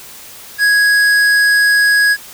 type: tone with hard clipping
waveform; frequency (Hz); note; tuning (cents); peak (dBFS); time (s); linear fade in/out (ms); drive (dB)
sine; 1661.2; G#6; 0; -10; 0.58-2.17; 50; 11
effects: white hiss -35 dBFS RMS until 2.33 s